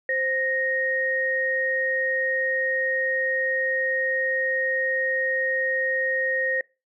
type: tone pair together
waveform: sine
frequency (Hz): 523.3 / 1864.7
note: C5 / A#6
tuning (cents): 0 / 0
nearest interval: octave + minor seventh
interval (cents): 2200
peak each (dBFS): -27 / -23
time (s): 0.09-6.61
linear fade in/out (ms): 2
effects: noise-tail reverb RT60 0.3 s tail -25 dB re dry